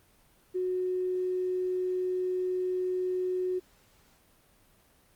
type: tone with tanh clipping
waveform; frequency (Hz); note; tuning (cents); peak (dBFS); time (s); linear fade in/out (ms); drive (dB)
triangle; 366.9; F#4; -15; -27; 0.54-3.6; 20; 3
effects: pink hiss -63 dBFS RMS until 5.15 s + Opus 32 kbps